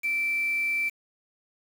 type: tone with quantisation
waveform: sine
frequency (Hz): 2335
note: D7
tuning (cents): -11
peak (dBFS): -24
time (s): 0.03-0.9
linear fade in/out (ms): 20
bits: 7
effects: none